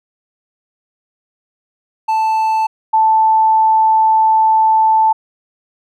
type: tone pair in turn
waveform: triangle / sine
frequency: 880 / 880 Hz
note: A5 / A5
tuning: 0 / 0 cents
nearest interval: unison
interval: 0 cents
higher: neither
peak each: -10 / -8 dBFS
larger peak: second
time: 2.08-2.67 / 2.93-5.13 s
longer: second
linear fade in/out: 10 ms
effects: none